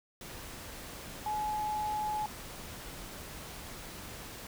sine tone in noise, 848 Hz, G#5, 36 cents sharp, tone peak -31 dBFS, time 1.26-2.26 s, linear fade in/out 2 ms, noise pink, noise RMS -45 dBFS, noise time 0.21-4.47 s, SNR +11 dB, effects none

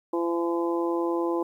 harmonic tone, 170 Hz, F3, 46 cents flat, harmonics 2 / 3 / 4 / 5 / 6, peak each -25 / -31 / -39 / -35 / -34 dBFS, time 0.13-1.43 s, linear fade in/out 5 ms, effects 10-bit

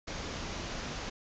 pink low-pass noise, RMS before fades -39 dBFS, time 0.07-1.1 s, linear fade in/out 10 ms, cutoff 6900 Hz, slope 96 dB/octave, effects none

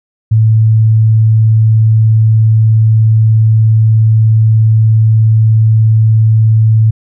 sine tone, 110.4 Hz, A2, 6 cents sharp, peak -4 dBFS, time 0.31-6.91 s, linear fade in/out 10 ms, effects none

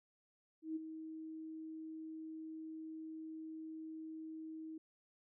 sine tone with ADSR envelope, 317.7 Hz, D#4, 36 cents sharp, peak -36 dBFS, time 0.62-4.78 s, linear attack 140 ms, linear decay 18 ms, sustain -9 dB, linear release 5 ms, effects none

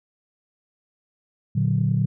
sine chord, Bb augmented, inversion none, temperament equal, 116.54 / 146.83 / 185 Hz, Bb2 / D3 / F#3, 0 / 0 / 0 cents, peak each -21 / -22 / -24 dBFS, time 1.55-2.06 s, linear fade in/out 10 ms, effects tanh soft clip ceiling -9 dBFS

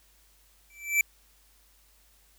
square tone with exponential growth, 2328 Hz, D7, 16 cents flat, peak -18 dBFS, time 0.7-1.01 s, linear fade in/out 2 ms, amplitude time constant 66 ms, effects added 50 Hz sine -63 dBFS peak until 2.38 s + white hiss -63 dBFS RMS until 2.38 s

